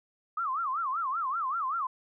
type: tone with vibrato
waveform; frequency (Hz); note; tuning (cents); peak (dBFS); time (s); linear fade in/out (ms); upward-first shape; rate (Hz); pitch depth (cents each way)
sine; 1189; D6; +21; -28; 0.37-1.87; 5; sine; 5.2; 260
effects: none